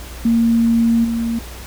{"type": "tone with level steps", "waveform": "sine", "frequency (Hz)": 230.7, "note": "A#3", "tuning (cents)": -18, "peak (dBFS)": [-11, -17], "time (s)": [0.25, 1.39], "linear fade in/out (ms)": 5, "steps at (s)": 1.04, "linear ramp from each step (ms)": 10, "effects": ["added 60 Hz sine -32 dBFS peak until 1.66 s", "pink hiss -36 dBFS RMS until 1.66 s"]}